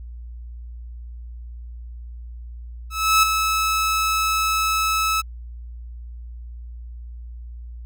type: tone with ADSR envelope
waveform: sawtooth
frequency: 1300 Hz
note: E6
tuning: 24 cents flat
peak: -8 dBFS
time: 2.9-5.22 s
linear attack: 330 ms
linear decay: 6 ms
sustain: -7 dB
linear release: 21 ms
effects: added 59 Hz sine -33 dBFS peak until 7.85 s